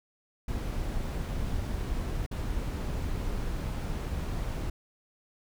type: noise with dropouts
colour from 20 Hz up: brown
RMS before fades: -32 dBFS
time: 0.48-4.7 s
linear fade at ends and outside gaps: 5 ms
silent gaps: 2.264-2.312 s
effects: none